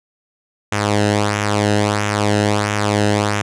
sawtooth tone with flanger, 103.83 Hz, G#2, in tune, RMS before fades -17 dBFS, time 0.72-3.42 s, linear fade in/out 5 ms, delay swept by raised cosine 0.22 to 0.89 ms, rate 1.5 Hz, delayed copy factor -0.65, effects resampled to 22050 Hz

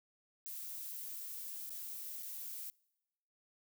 violet noise with dropouts, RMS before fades -45 dBFS, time 0.46-2.7 s, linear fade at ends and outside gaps 0 ms, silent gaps 1.695-1.704 / 2.226-2.23 s, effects noise-tail reverb RT60 1.0 s tail -26 dB re dry

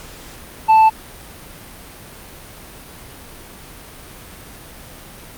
triangle tone with tanh clipping, 880 Hz, A5, in tune, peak -8 dBFS, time 0.68-0.9 s, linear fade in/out 20 ms, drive 8 dB, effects pink hiss -38 dBFS RMS until 5.37 s + Opus 48 kbps

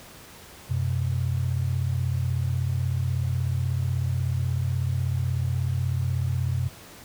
sine tone pair together, 91.3 / 127.63 Hz, F#2 / C3, -23 / -43 cents, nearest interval tritone, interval 580 cents, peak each -25 dBFS, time 0.69-6.69 s, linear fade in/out 20 ms, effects pink hiss -46 dBFS RMS until 7.04 s + high-pass 60 Hz 12 dB/octave

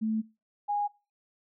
sine tone pair in turn, 219.3 / 822.5 Hz, A3 / G#5, -6 / -17 cents, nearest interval octave + major seventh, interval 2289 cents, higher second, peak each -26 dBFS, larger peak neither, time 0.01-0.22 / 0.68-0.88 s, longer first, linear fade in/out 20 ms, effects noise-tail reverb RT60 0.3 s tail -23 dB re dry

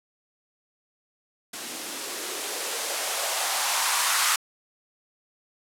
violet noise with band-pass filter sweep, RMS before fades -27 dBFS, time 1.53-4.36 s, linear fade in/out 5 ms, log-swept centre 240 to 1200 Hz, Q 2.4, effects low-pass 12000 Hz 12 dB/octave

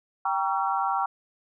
sine chord, G diminished seventh, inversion none, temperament just, 784 / 940.8 / 1128.9 / 1354.7 Hz, G5 / Bb5 / Db6 / Fb6, 0 / +16 / +31 / +47 cents, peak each -27 / -29 / -30 / -30 dBFS, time 0.25-1.06 s, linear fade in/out 5 ms, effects none

